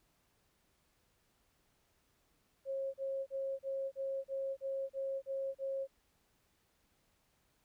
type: tone bursts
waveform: sine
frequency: 541 Hz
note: C#5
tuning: 42 cents flat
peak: -35 dBFS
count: 10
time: 2.65-5.874 s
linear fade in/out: 50 ms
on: 290 ms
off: 36 ms
effects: pink hiss -75 dBFS RMS until 7.64 s